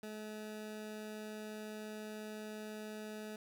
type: tone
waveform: 20% pulse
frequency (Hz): 214.2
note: A3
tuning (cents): -46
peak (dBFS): -39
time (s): 0.03-3.36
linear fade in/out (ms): 2
effects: none